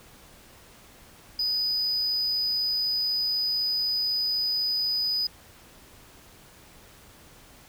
sine tone, 4978 Hz, D#8, in tune, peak -21 dBFS, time 1.39-5.27 s, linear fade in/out 5 ms, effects tanh soft clip ceiling -23 dBFS + pink hiss -52 dBFS RMS until 7.68 s

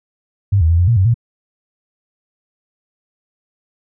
sine tone with pitch steps, 99.6 / 80.5 / 84.2 / 88.3 / 117.2 / 94.2 / 117.3 Hz, G2 / E2 / E2 / F2 / A#2 / F#2 / A#2, +28 / -41 / +37 / +20 / +10 / +32 / +11 cents, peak -9 dBFS, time 0.52-1.143 s, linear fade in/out 10 ms, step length 89 ms, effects none

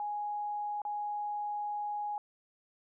sine tone with dropouts, 830.6 Hz, G#5, in tune, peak -33 dBFS, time 0-2.18 s, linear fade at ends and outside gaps 1 ms, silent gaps 0.818-0.851 s, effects none

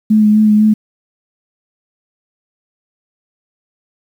sine tone with vibrato, 213.2 Hz, G#3, 46 cents sharp, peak -6 dBFS, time 0.1-0.74 s, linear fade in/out 10 ms, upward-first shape sine, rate 4 Hz, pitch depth 21 cents each way, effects 7-bit

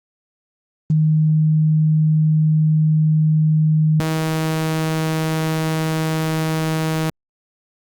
sine / sawtooth tone pair in turn, 155.56 / 158.83 Hz, D#3 / D#3, 0 / +36 cents, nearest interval unison, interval 36 cents, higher second, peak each -12 / -14 dBFS, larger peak first, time 0.9-4 / 4-7.1 s, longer neither, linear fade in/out 2 ms, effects Opus 24 kbps

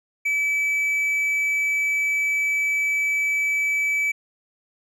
triangle tone, 2300 Hz, D7, 37 cents flat, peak -18 dBFS, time 0.25-4.12 s, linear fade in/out 10 ms, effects none

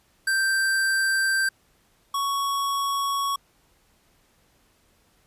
square tone pair in turn, 1568 / 1113.6 Hz, G6 / C#6, 0 / +8 cents, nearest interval tritone, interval 592 cents, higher first, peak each -21 / -24 dBFS, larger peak first, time 0.27-1.49 / 2.14-3.36 s, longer neither, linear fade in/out 5 ms, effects pink hiss -63 dBFS RMS until 5.26 s + resampled to 32000 Hz

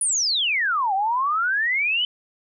sine exponential two-way sweep, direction down then up, 10140 to 752 to 3072 Hz, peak -19 dBFS, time 0.01-2.05 s, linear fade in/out 2 ms, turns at 0.94 s, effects none

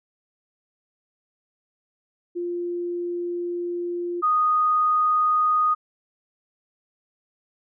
sine tone pair in turn, 349.2 / 1239.7 Hz, F4 / D#6, 0 / -7 cents, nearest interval octave + minor seventh, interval 2193 cents, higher second, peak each -25 / -17 dBFS, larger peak second, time 2.35-4.22 / 4.22-5.75 s, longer first, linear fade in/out 20 ms, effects none

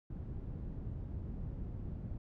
white low-pass noise, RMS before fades -42 dBFS, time 0.1-2.18 s, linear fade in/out 5 ms, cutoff 120 Hz, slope 12 dB/octave, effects none

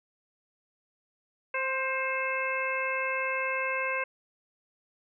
harmonic tone with a mistuned harmonic, 525 Hz, C5, 6 cents sharp, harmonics 1 / 2 / 3 / 4 / 5, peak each -34 / -34 / -34 / -34 / -34 dBFS, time 1.54-4.04 s, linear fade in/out 5 ms, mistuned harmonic 4, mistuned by +30 cents, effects none

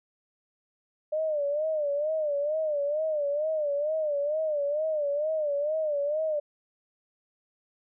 sine tone with vibrato, 600 Hz, D5, 37 cents sharp, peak -25 dBFS, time 1.12-6.4 s, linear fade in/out 10 ms, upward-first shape sine, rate 2.2 Hz, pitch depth 100 cents each way, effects none

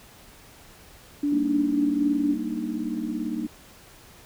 sine tone, 289.6 Hz, D4, 24 cents flat, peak -21 dBFS, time 1.23-2.34 s, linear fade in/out 5 ms
sine chord, Eb major seventh, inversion first, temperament equal, 196 / 233.1 / 293.7 / 311.1 Hz, G3 / Bb3 / D4 / Eb4, 0 / 0 / 0 / 0 cents, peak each -35 / -30 / -34 / -31 dBFS, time 1.32-3.47 s, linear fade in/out 5 ms
effects pink hiss -50 dBFS RMS until 4.25 s

